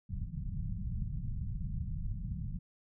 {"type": "low-pass noise", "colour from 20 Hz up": "pink", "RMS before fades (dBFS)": -37, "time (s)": [0.09, 2.59], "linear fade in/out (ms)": 10, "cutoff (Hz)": 190, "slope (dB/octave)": 48, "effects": []}